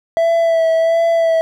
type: tone with vibrato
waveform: triangle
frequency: 660 Hz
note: E5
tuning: 2 cents sharp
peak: -9 dBFS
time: 0.17-1.41 s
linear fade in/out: 0 ms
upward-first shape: sine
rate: 1.4 Hz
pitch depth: 24 cents each way
effects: none